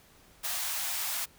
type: high-pass noise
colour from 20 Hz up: white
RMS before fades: -33 dBFS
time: 0.43-1.26 s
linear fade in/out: 20 ms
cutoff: 610 Hz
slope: 96 dB/octave
effects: pink hiss -59 dBFS RMS until 1.38 s